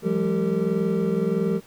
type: tone cluster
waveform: triangle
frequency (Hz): 169.2 / 189.1 / 210.6 / 390.4 / 456.5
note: E3 / F#3 / G#3 / G4 / A#4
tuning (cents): +45 / +38 / +24 / -7 / -36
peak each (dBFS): -25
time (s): 0.02-1.61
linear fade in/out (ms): 50
effects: pink hiss -52 dBFS RMS until 1.66 s